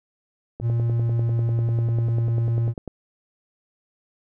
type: click train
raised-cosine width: 2 ms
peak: -19 dBFS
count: 24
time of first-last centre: 0.6-2.877 s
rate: 10.1 Hz
type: tone with pitch glide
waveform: triangle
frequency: 117 to 116.06 Hz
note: A#2 to A#2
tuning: +7 to -7 cents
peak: -17 dBFS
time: 0.61-2.74 s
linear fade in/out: 50 ms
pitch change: -14 cents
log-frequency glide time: 0.84-1.55 s
effects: none